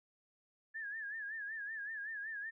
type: tone with vibrato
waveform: sine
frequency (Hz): 1715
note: A6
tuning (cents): -45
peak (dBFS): -40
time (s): 0.74-2.51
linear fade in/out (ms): 20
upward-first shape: sine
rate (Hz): 5.3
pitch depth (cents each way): 100
effects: none